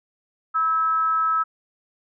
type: tone with frequency modulation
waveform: sine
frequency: 1300 Hz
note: E6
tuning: 24 cents flat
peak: -18 dBFS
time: 0.54-1.44 s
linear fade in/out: 20 ms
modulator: 317 Hz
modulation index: 0.27
effects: none